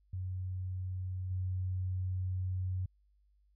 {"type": "tone with level steps", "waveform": "sine", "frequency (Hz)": 92.5, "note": "F#2", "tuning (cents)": 0, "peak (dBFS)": [-35, -32], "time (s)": [0.13, 2.86], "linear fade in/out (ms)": 5, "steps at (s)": 1.3, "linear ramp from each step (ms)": 10, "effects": ["added 50 Hz sine -66 dBFS peak until 3.55 s"]}